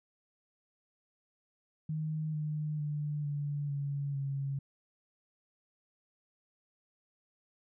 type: tone with pitch steps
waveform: sine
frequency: 155.56 / 151.92 / 148.36 / 144.89 / 141.5 / 138.19 Hz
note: D#3 / D#3 / D3 / D3 / C#3 / C#3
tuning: 0 / -41 / +18 / -23 / +36 / -5 cents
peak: -32 dBFS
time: 1.89-4.59 s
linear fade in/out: 5 ms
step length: 450 ms
effects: none